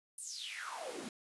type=noise with high-pass filter sweep; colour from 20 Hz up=pink; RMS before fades=-44 dBFS; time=0.18-1.09 s; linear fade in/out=2 ms; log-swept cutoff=10000 to 210 Hz; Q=7.8; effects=resampled to 24000 Hz